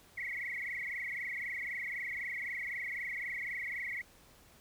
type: tone with frequency modulation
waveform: sine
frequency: 2078 Hz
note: C7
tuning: 12 cents flat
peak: -36 dBFS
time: 0.17-4.02 s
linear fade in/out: 10 ms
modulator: 23.9 Hz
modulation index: 7.1
effects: pink hiss -61 dBFS RMS until 4.6 s